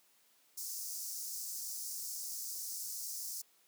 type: high-pass noise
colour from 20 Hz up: pink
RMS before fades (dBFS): -42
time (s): 0.57-3.42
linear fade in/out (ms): 10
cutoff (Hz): 5100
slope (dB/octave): 48
effects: white hiss -69 dBFS RMS until 3.67 s + high-pass 200 Hz 12 dB/octave

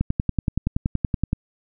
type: click train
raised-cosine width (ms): 5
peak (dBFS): -8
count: 15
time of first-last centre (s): 0.01-1.331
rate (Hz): 10.6
effects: none

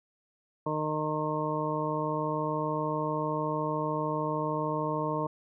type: harmonic tone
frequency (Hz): 153.4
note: D#3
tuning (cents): -24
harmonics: 1 / 2 / 3 / 4 / 6 / 7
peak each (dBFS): -35 / -35 / -35 / -35 / -35 / -35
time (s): 0.66-5.27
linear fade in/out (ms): 5
effects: none

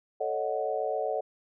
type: chord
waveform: sine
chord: D# half-diminished seventh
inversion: second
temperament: equal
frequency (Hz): 440 / 554.4 / 622.3 / 740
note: A4 / C#5 / D#5 / F#5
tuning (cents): 0 / 0 / 0 / 0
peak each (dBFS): -33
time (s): 0.2-1.21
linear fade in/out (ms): 10
effects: none

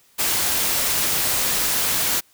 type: noise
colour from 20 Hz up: white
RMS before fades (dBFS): -21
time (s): 0.18-2.21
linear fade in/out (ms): 20
effects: white hiss -57 dBFS RMS until 2.33 s

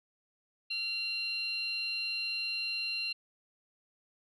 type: tone pair together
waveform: sine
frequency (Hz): 2758 / 4135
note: F7 / C8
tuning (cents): -22 / -21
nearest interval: perfect fifth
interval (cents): 701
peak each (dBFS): -34 / -34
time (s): 0.7-3.13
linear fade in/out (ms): 10
effects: tanh soft clip ceiling -26 dBFS

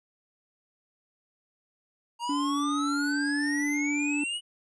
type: exponential sweep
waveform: square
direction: up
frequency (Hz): 932.3 to 2960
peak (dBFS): -30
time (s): 2.19-4.41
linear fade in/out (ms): 50
type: tone with pitch glide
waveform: triangle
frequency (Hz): 287.4 to 291.2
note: D4 to D4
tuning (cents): -37 to -15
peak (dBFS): -25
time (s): 2.29-4.24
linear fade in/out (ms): 5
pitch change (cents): +22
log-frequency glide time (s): 3.11-3.62
effects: resampled to 22050 Hz

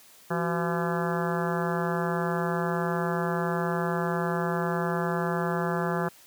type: harmonic tone with a mistuned harmonic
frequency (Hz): 170.1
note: F3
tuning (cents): -45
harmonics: 1 / 2 / 3 / 4 / 5 / 6 / 7 / 8 / 9 / 10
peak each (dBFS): -29 / -32 / -34 / -35 / -36 / -37 / -37 / -38 / -39 / -39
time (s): 0.3-6.09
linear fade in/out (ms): 10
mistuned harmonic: 2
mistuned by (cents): +150
effects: white hiss -54 dBFS RMS until 6.26 s + high-pass 80 Hz 12 dB/octave

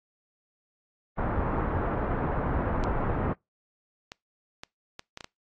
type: low-pass noise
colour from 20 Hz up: pink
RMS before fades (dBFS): -28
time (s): 1.17-3.34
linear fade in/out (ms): 20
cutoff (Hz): 1400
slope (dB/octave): 24
type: clicks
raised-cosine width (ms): 0.2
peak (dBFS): -21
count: 7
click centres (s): 2.839 / 4.119 / 4.635 / 4.994 / 5.174 / 5.208 / 5.244
effects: noise-tail reverb RT60 0.2 s tail -26 dB re dry + AAC 32 kbps

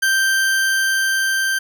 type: tone with level ramp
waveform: 40% pulse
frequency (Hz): 1568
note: G6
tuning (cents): 0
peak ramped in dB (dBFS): -13 to -16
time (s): 0.02-1.59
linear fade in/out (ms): 10
effects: none

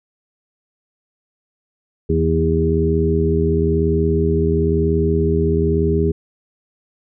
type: harmonic tone with a mistuned harmonic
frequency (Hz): 81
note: E2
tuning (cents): -30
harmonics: 1 / 2 / 3 / 4 / 5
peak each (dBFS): -19 / -20 / -24 / -24 / -18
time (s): 2.09-6.12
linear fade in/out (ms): 10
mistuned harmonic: 3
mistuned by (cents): -33
effects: none

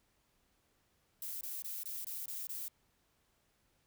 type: noise bursts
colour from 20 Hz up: violet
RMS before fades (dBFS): -42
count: 7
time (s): 1.22-2.682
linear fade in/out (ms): 2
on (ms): 190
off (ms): 22
effects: pink hiss -75 dBFS RMS until 3.86 s

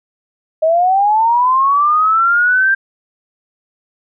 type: linear sweep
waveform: sine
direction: up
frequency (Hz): 622.3 to 1592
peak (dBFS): -9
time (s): 0.62-2.75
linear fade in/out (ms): 10
effects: none

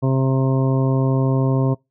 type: harmonic tone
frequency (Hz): 132.8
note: C3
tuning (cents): +26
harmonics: 1 / 2 / 3 / 4 / 5 / 7 / 8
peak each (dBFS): -16 / -22 / -26 / -28 / -30 / -33 / -34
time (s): 0.02-1.75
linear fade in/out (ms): 20
effects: noise-tail reverb RT60 0.2 s tail -24 dB re dry

